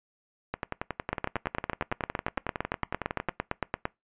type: two click trains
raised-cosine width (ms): 0.5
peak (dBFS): -15 / -12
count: 31 / 25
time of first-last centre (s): 0.54-3.292 / 1.13-3.854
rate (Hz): 10.9 / 8.81
effects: noise-tail reverb RT60 0.2 s tail -23 dB re dry + resampled to 8000 Hz